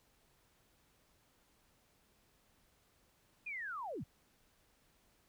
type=linear sweep; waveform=sine; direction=down; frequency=2501 to 73.6 Hz; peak=-40 dBFS; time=3.46-4.04 s; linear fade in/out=10 ms; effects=pink hiss -72 dBFS RMS until 5.28 s